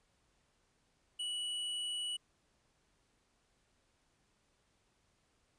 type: tone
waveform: square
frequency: 2943 Hz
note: F#7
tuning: 10 cents flat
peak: -37 dBFS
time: 1.19-2.17 s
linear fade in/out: 10 ms
effects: pink hiss -75 dBFS RMS until 5.58 s + resampled to 22050 Hz